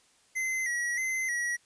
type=tone with vibrato; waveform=square; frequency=1988 Hz; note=B6; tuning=11 cents sharp; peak=-29 dBFS; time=0.35-1.57 s; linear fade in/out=20 ms; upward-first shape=square; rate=1.6 Hz; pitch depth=61 cents each way; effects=white hiss -64 dBFS RMS until 1.65 s + resampled to 22050 Hz